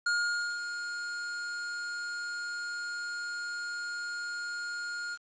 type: tone with ADSR envelope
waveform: square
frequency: 1422 Hz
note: F6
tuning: 31 cents sharp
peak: -26 dBFS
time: 0.06-5.18 s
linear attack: 6 ms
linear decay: 520 ms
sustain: -9 dB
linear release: 47 ms
effects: resampled to 16000 Hz + 9-bit